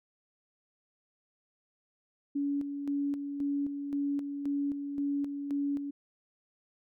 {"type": "tone with tremolo", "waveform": "sine", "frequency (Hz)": 283.5, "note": "C#4", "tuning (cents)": 39, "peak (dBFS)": -28, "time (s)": [2.35, 5.91], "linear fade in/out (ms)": 10, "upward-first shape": "square", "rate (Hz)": 1.9, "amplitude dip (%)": 50, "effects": []}